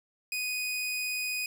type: tone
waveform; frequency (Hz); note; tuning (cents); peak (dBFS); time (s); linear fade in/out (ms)
sawtooth; 2489; D#7; 0; -27; 0.32-1.46; 2
effects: none